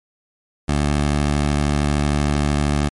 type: tone with vibrato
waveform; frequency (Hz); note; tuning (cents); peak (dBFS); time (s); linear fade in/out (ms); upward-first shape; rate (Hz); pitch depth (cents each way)
15% pulse; 73; D2; -10; -10; 0.68-2.89; 10; triangle; 8.9; 11
effects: MP3 48 kbps